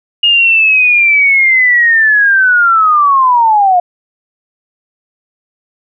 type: linear sweep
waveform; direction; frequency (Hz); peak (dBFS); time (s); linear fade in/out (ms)
sine; down; 2860 to 698.5; -5; 0.23-3.8; 5
effects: none